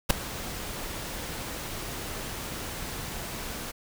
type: noise with ADSR envelope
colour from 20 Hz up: pink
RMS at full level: -18 dBFS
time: 0.09-3.72 s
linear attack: 17 ms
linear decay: 3 ms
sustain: -18 dB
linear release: 17 ms
effects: none